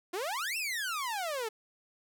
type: exponential two-way sweep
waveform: sawtooth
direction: up then down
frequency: 334.3 to 2752 to 422.2 Hz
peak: -29 dBFS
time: 0.13-1.49 s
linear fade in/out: 10 ms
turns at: 0.57 s
effects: none